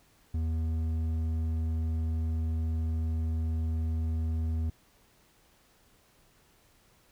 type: tone with hard clipping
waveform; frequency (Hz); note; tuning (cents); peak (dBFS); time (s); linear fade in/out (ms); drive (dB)
sine; 80.6; E2; -38; -29; 0.34-4.7; 5; 6
effects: pink hiss -64 dBFS RMS until 7.11 s